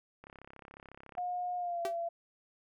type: click train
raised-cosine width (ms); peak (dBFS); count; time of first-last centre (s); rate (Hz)
0.5; -35; 33; 0.24-1.181; 34
type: tone with pitch glide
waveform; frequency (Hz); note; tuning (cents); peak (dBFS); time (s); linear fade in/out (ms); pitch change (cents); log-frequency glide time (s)
sine; 717 to 679.5; F5 to F5; +45 to -48; -33; 1.17-2.09; 10; -93; 1.57-1.84
type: tone with exponential decay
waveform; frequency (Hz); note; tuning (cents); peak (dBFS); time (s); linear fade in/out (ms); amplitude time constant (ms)
sawtooth; 386.1; G4; -26; -28; 1.85-1.96; 1; 22
effects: none